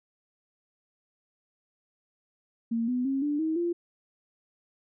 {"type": "tone with pitch steps", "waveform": "sine", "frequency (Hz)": [230, 249.4, 270.4, 293.1, 317.8, 344.6], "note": ["A#3", "B3", "C#4", "D4", "D#4", "F4"], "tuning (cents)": [-23, 17, -43, -3, 37, -23], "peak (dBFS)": -25, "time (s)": [2.71, 3.73], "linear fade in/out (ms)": 10, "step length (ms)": 170, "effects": []}